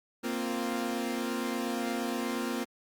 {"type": "chord", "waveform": "sawtooth", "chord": "Bb suspended second", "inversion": "none", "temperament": "equal", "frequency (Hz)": [233.1, 261.6, 349.2], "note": ["Bb3", "C4", "F4"], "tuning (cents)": [0, 0, 0], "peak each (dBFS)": [-30, -31, -33], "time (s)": [0.23, 2.65], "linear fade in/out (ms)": 20, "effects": ["Opus 48 kbps"]}